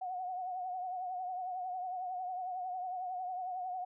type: tone with vibrato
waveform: sine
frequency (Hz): 734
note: F#5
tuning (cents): -14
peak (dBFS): -36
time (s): 0.01-3.85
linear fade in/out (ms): 10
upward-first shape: triangle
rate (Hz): 11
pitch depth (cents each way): 64
effects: none